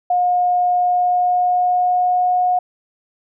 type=tone with pitch glide; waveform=sine; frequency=717 to 724.9 Hz; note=F5 to F#5; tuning=+45 to -36 cents; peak=-13 dBFS; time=0.1-2.59 s; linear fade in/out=5 ms; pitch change=+19 cents; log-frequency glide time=0.76-2.31 s; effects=none